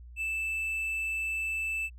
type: tone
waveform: triangle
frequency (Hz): 2639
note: E7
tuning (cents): +1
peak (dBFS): -28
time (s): 0.16-1.9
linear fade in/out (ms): 50
effects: added 60 Hz sine -45 dBFS peak until 1.98 s